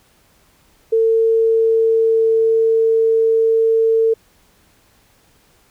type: tone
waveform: sine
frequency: 449.9 Hz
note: A4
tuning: 39 cents sharp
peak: -11 dBFS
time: 0.92-4.14 s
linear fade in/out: 10 ms
effects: pink hiss -55 dBFS RMS until 5.7 s